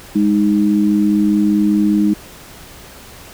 sine tone pair together, 205.9 / 310.9 Hz, G#3 / D#4, -15 / -1 cents, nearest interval perfect fifth, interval 714 cents, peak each -13 / -14 dBFS, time 0.15-2.14 s, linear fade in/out 10 ms, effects pink hiss -38 dBFS RMS until 3.33 s

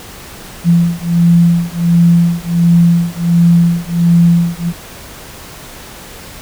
sine beating tone pair, 170 / 171.4 Hz, F3 / F3, -46 / -32 cents, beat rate 1.4 Hz, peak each -10 dBFS, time 0.64-4.73 s, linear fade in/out 50 ms, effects pink hiss -32 dBFS RMS until 6.41 s

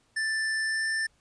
square tone with pitch glide, 1766 to 1777.3 Hz, A6 to A6, +6 to +17 cents, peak -27 dBFS, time 0.16-1.07 s, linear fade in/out 10 ms, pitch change +11 cents, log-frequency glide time 0.64-0.87 s, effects pink hiss -67 dBFS RMS until 1.2 s + resampled to 22050 Hz

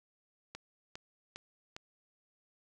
click train, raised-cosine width 0.2 ms, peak -26 dBFS, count 4, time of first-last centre 0.55-1.765 s, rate 2.47 Hz, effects none

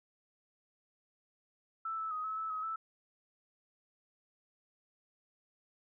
sine tone with pitch steps, 1322 / 1311 / 1253 / 1294 / 1309 / 1270 / 1317 Hz, E6 / E6 / D#6 / E6 / E6 / D#6 / E6, +5 / -10 / +12 / -32 / -13 / +35 / -2 cents, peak -35 dBFS, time 1.85-2.76 s, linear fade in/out 5 ms, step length 130 ms, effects none

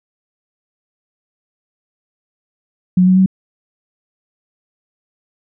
sine tone with pitch steps, 182.4 / 185.59 / 188.83 Hz, F#3 / F#3 / F#3, -24 / +6 / +36 cents, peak -7 dBFS, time 2.97-3.261 s, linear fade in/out 5 ms, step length 97 ms, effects none

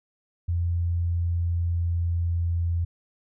sine tone with pitch glide, 86 to 85.21 Hz, F2 to F2, -26 to -42 cents, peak -22 dBFS, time 0.48-2.85 s, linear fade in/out 10 ms, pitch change -16 cents, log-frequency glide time 0.64-2.58 s, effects none

